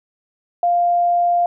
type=tone; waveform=sine; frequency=698.5 Hz; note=F5; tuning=in tune; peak=-13 dBFS; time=0.63-1.46 s; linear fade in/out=2 ms; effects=none